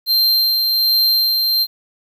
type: tone with tremolo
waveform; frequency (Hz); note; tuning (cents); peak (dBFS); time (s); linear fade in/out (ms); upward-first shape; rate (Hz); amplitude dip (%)
square; 4157; C8; -12; -12; 0.06-1.67; 50; sine; 1.3; 30
effects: 8-bit